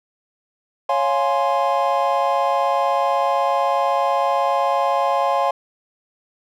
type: chord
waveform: triangle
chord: Db major seventh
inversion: none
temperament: equal with one note detuned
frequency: 554.4 / 698.5 / 834.5 / 1046.5 Hz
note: Db5 / F5 / Ab5 / C6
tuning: 0 / 0 / +8 / 0 cents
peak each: -20 dBFS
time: 0.89-5.51 s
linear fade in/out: 5 ms
effects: none